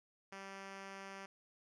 5% pulse tone, 194.9 Hz, G3, 10 cents flat, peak -36 dBFS, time 0.32-1.26 s, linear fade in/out 5 ms, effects low-pass 6000 Hz 12 dB/octave

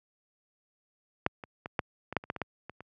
clicks, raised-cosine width 0.5 ms, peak -9 / -26 / -22 / -11 / -22 / -11 / -29 / -16 / -22 / -16 / -26 / -29 dBFS, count 12, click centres 1.264 / 1.438 / 1.659 / 1.792 / 2.126 / 2.167 / 2.239 / 2.301 / 2.363 / 2.417 / 2.696 / 2.806 s, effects high-pass 80 Hz 12 dB/octave

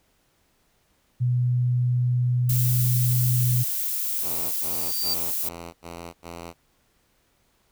sine tone, 123.47 Hz, B2, in tune, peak -19 dBFS, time 1.2-3.64 s, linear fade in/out 20 ms
violet noise, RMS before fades -27 dBFS, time 2.49-5.49 s, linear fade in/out 5 ms
5% pulse tone bursts, 85 Hz, F2, 46 cents flat, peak -25 dBFS, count 6, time 4.21-6.54 s, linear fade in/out 50 ms, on 320 ms, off 82 ms
triangle tone with exponential growth, 4657 Hz, D8, 15 cents flat, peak -21 dBFS, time 4.49-5.14 s, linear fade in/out 5 ms, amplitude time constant 140 ms
effects pink hiss -66 dBFS RMS until 7.71 s

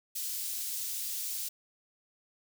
white high-pass noise, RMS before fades -36 dBFS, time 0.15-1.49 s, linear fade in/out 10 ms, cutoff 4400 Hz, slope 12 dB/octave, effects none

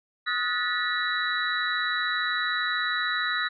sine tone cluster, 1261 / 1456 / 1758 / 1931 / 3918 Hz, D#6 / F#6 / A6 / B6 / B7, +23 / -28 / -2 / -39 / -15 cents, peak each -31 dBFS, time 0.26-3.49 s, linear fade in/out 20 ms, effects none

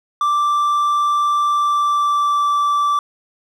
triangle tone with pitch glide, 1174 to 1164.5 Hz, D6 to D6, -1 to -15 cents, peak -12 dBFS, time 0.21-2.99 s, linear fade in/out 2 ms, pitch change -14 cents, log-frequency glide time 1.49-2.49 s, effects none

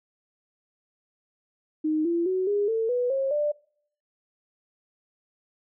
sine tone with pitch steps, 310 / 340 / 372.9 / 409 / 448.7 / 492.1 / 539.7 / 592 Hz, D#4 / F4 / F#4 / G#4 / A4 / B4 / C#5 / D5, -6 / -46 / +14 / -26 / +34 / -6 / -46 / +14 cents, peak -22 dBFS, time 1.84-3.52 s, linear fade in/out 10 ms, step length 210 ms, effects noise-tail reverb RT60 0.6 s tail -23 dB re dry

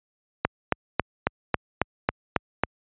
click train, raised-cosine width 0.5 ms, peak -4 dBFS, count 9, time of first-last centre 0.45-2.636 s, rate 3.66 Hz, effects high-pass 60 Hz 12 dB/octave + resampled to 8000 Hz

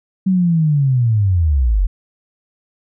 sine linear sweep, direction down, 192.4 to 41 Hz, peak -11 dBFS, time 0.26-1.87 s, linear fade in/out 10 ms, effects none

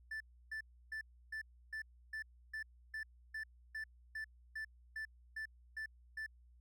triangle tone bursts, 1760 Hz, A6, in tune, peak -39 dBFS, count 16, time 0.11-6.264 s, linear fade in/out 5 ms, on 94 ms, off 310 ms, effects added 60 Hz sine -61 dBFS peak until 6.6 s

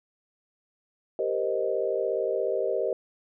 sine chord, C minor seventh, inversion second, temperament equal, 392 / 466.2 / 523.3 / 622.3 Hz, G4 / Bb4 / C5 / Eb5, 0 / 0 / 0 / 0 cents, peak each -30 dBFS, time 1.19-2.93 s, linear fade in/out 2 ms, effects none

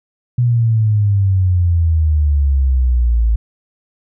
sine exponential sweep, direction down, 123.47 to 54.7 Hz, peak -10 dBFS, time 0.38-3.36 s, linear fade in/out 5 ms, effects none

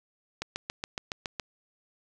click train, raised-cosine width 0.2 ms, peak -15 dBFS, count 8, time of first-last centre 0.42-1.398 s, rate 7.16 Hz, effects none

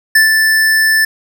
square tone with ADSR envelope, 1760 Hz, A6, in tune, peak -5 dBFS, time 0.15-1.05 s, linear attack 6 ms, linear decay 130 ms, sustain -4 dB, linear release 5 ms, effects none

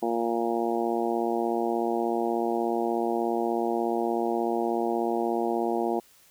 harmonic tone, 116.6 Hz, A#2, 1 cent sharp, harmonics 2 / 3 / 4 / 5 / 6 / 7 / 8, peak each -32 / -28 / -32 / -37 / -31 / -33 / -39 dBFS, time 0.02-6 s, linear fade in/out 10 ms, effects white hiss -58 dBFS RMS until 6.3 s

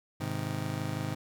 30% pulse chord, Ab major, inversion none, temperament just, 103.83 / 129.78 / 155.74 Hz, Ab2 / C3 / Eb3, 0 / -14 / +2 cents, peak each -34 dBFS, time 0.2-1.15 s, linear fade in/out 10 ms, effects none

